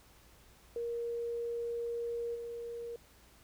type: tone with level steps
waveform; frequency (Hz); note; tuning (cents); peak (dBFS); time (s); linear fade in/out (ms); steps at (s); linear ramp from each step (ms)
sine; 470; A#4; +14; -34 / -39; 0.76-2.96; 2; 2.34; 20
effects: added 58 Hz sine -65 dBFS peak until 3.43 s + pink hiss -62 dBFS RMS until 3.43 s